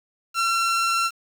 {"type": "tone with vibrato", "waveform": "sawtooth", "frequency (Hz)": 1357, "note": "E6", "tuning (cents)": 50, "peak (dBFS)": -16, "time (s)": [0.34, 1.11], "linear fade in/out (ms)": 50, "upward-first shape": "triangle", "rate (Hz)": 19, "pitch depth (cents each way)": 9, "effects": ["low-pass 9000 Hz 12 dB/octave", "7-bit"]}